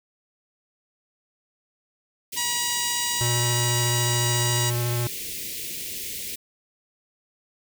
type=band-stop noise; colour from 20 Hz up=white; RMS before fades=-33 dBFS; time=2.32-6.36 s; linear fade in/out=10 ms; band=510 to 2000 Hz; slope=48 dB/octave
type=harmonic tone; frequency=961 Hz; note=B5; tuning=48 cents flat; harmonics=1 / 2 / 3 / 4 / 5 / 6 / 7 / 8 / 9; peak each=-33 / -33 / -33 / -33 / -33 / -33 / -33 / -33 / -33 dBFS; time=2.36-4.71 s; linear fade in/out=20 ms
type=tone with vibrato; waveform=square; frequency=120 Hz; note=B2; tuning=49 cents flat; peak=-24 dBFS; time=3.21-5.07 s; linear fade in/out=0 ms; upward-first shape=square; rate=14 Hz; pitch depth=11 cents each way
effects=none